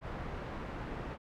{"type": "low-pass noise", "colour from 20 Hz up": "pink", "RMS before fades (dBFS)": -41, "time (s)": [0.01, 1.18], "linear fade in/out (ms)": 50, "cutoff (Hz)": 1600, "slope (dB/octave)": 12, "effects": []}